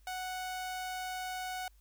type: tone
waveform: sawtooth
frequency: 740 Hz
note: F#5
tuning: in tune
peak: -33 dBFS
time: 0.07-1.68 s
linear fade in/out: 2 ms
effects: added 50 Hz sine -59 dBFS peak until 1.8 s + white hiss -72 dBFS RMS until 1.8 s